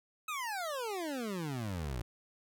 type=exponential sweep; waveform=25% pulse; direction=down; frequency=1300 to 55.5 Hz; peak=-32 dBFS; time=0.28-2.02 s; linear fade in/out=5 ms; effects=none